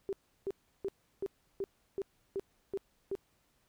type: tone bursts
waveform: sine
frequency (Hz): 392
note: G4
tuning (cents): 0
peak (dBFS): -32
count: 9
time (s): 0.09-3.152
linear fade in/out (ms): 0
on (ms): 38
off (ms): 340
effects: pink hiss -73 dBFS RMS until 3.68 s